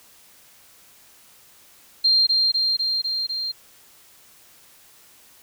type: tone with echo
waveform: sine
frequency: 4186 Hz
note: C8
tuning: in tune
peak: -14 dBFS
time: 2.04-2.27 s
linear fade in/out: 10 ms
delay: 250 ms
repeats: 5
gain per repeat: -2 dB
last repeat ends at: 3.52 s
effects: white hiss -52 dBFS RMS until 5.42 s

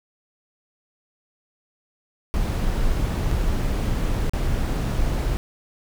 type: noise with dropouts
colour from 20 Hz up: brown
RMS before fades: -22 dBFS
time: 2.34-5.37 s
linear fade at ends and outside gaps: 0 ms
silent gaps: 3.308-3.313 / 3.899-3.903 / 4.295-4.335 s
effects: none

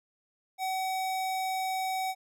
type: tone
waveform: square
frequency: 756 Hz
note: F#5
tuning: 37 cents sharp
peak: -30 dBFS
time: 0.58-2.15 s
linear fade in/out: 50 ms
effects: none

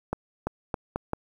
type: accelerating click train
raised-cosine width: 1 ms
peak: -13 dBFS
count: 5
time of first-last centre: 0.13-1.134 s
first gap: 340 ms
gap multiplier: 0.8
effects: 8-bit

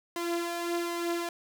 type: tone with flanger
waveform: sawtooth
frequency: 342.9 Hz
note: F4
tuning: 32 cents flat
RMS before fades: -32 dBFS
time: 0.16-1.29 s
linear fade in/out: 2 ms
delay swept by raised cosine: 1.9 to 4.2 ms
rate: 1.3 Hz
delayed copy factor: +0.55
effects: none

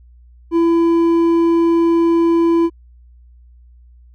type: tone with hard clipping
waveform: sine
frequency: 334.9 Hz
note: E4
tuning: 27 cents sharp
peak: -12 dBFS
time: 0.51-2.7 s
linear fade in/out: 50 ms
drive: 5 dB
effects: added 60 Hz sine -42 dBFS peak until 4.14 s

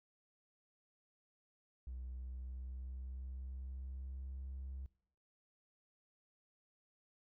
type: tone with pitch glide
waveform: triangle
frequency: 62.7 to 66.35 Hz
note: B1 to C2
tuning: +27 to +25 cents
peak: -40 dBFS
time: 1.87-4.86 s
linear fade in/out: 0 ms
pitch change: +98 cents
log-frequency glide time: 2-4.41 s
effects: noise-tail reverb RT60 0.7 s tail -24 dB re dry + tanh soft clip ceiling -39 dBFS

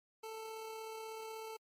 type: tone with amplitude modulation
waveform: 25% pulse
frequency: 442.4 Hz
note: A4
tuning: 9 cents sharp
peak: -39 dBFS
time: 0.23-1.57 s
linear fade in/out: 10 ms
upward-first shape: sine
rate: 36.3 Hz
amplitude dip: 25%
effects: MP3 64 kbps

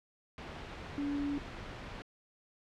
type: tone in noise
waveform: sine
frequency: 286.1 Hz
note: D4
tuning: 45 cents flat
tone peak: -32 dBFS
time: 0.98-1.38 s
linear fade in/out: 0 ms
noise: pink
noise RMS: -44 dBFS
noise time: 0.38-2.02 s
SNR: +9 dB
effects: low-pass 3000 Hz 12 dB/octave

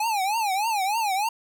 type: tone with vibrato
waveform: square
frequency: 830.6 Hz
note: G#5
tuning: in tune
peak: -23 dBFS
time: 0-1.29 s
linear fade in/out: 5 ms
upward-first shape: triangle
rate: 3.3 Hz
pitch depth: 210 cents each way
effects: none

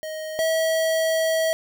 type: tone pair in turn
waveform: square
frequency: 626 / 645.1 Hz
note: D#5 / E5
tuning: +10 / -38 cents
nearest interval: minor second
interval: 52 cents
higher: second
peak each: -30 / -20 dBFS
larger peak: second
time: 0.03-0.39 / 0.39-1.53 s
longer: second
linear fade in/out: 0 ms
effects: none

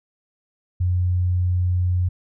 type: tone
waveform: sine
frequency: 90 Hz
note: F#2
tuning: 47 cents flat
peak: -17 dBFS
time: 0.8-2.09 s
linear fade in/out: 10 ms
effects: none

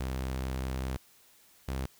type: tone pair in turn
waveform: sawtooth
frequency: 65.1 / 66.16 Hz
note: C2 / C2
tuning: -8 / +20 cents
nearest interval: unison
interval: 28 cents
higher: second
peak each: -28 dBFS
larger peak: neither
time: 0-0.97 / 1.68-1.86 s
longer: first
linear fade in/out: 5 ms
effects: white hiss -61 dBFS RMS until 1.99 s

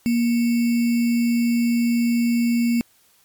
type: tone with sample-and-hold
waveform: sine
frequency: 235.7 Hz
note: A#3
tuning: 19 cents sharp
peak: -16 dBFS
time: 0.06-2.81 s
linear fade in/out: 0 ms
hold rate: 2450 Hz
effects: white hiss -58 dBFS RMS until 3.24 s + MP3 96 kbps

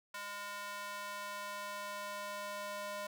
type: tone with high-pass filter sweep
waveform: square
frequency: 203.7 Hz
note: G#3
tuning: 33 cents flat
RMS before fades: -43 dBFS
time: 0.14-3.07 s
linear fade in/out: 5 ms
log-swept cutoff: 1200 to 710 Hz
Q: 1.6
effects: none

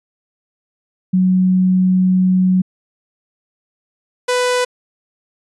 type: tone pair in turn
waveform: sine / sawtooth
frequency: 185 / 496.8 Hz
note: F#3 / B4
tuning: 0 / +10 cents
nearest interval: octave + perfect fourth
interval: 1710 cents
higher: second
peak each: -10 dBFS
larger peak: neither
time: 1.13-2.62 / 4.28-4.65 s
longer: first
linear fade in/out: 10 ms
effects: resampled to 24000 Hz

